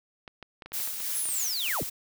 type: clicks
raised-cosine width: 0.3 ms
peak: -26 dBFS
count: 10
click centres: 0.278 / 0.427 / 0.622 / 0.66 / 0.72 / 0.802 / 0.875 / 1.003 / 1.256 / 1.289 s
type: noise with tremolo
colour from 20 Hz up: blue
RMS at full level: -31 dBFS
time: 0.73-1.9 s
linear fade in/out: 10 ms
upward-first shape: sine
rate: 3.3 Hz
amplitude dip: 40%
type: linear sweep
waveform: sine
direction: down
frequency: 11140 to 35.79 Hz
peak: -29 dBFS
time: 1.15-1.83 s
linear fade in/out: 0 ms
effects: none